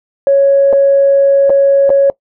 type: tone with dropouts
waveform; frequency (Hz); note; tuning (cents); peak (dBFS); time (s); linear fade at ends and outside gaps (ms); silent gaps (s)
sine; 554; C#5; -1; -4; 0.27-2.1; 1; 0.728-0.732 / 1.496-1.502 / 1.894-1.902
effects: noise-tail reverb RT60 0.1 s tail -21 dB re dry + tanh soft clip ceiling 0 dBFS